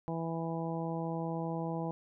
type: harmonic tone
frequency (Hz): 164.81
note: E3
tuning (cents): 0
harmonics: 1 / 2 / 3 / 4 / 5 / 6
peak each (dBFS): -36 / -40 / -41 / -43 / -42 / -46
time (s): 0.08-1.91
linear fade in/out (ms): 0
effects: none